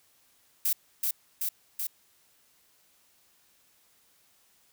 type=noise with echo; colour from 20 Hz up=violet; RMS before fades=-26 dBFS; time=0.65-0.73 s; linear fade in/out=5 ms; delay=380 ms; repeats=3; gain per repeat=-2 dB; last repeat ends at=1.87 s; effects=white hiss -65 dBFS RMS until 4.72 s

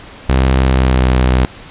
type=tone with pitch glide; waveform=sawtooth; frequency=65.3 to 63.37 Hz; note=C2 to B1; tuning=-3 to +45 cents; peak=-5 dBFS; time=0.29-1.45 s; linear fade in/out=0 ms; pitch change=-52 cents; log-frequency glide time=0.64-1.08 s; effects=pink hiss -35 dBFS RMS until 1.7 s + resampled to 8000 Hz

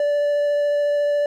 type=tone with vibrato; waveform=triangle; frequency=582 Hz; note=D5; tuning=16 cents flat; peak=-15 dBFS; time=0-1.26 s; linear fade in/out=2 ms; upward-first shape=triangle; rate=14 Hz; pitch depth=8 cents each way; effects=none

